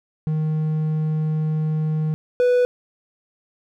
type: tone pair in turn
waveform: triangle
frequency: 155.56 / 493.9 Hz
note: D#3 / B4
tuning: 0 / 0 cents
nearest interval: octave + minor sixth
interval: 2000 cents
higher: second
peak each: -17 / -12 dBFS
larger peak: second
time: 0.27-2.14 / 2.4-2.65 s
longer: first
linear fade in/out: 0 ms
effects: none